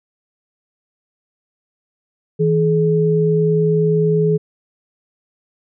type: tone pair together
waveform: sine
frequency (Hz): 161.7 / 424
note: E3 / G#4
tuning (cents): -33 / +36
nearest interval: octave + perfect fourth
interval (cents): 1669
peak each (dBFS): -15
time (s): 2.39-4.38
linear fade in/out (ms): 20
effects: none